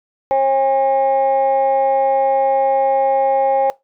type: tone pair together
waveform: sine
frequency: 540 / 810 Hz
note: C#5 / G#5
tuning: -45 / -43 cents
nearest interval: perfect fifth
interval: 702 cents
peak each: -13 dBFS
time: 0.31-3.7 s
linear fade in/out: 0 ms
effects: noise-tail reverb RT60 0.2 s tail -22 dB re dry + tanh soft clip ceiling -8 dBFS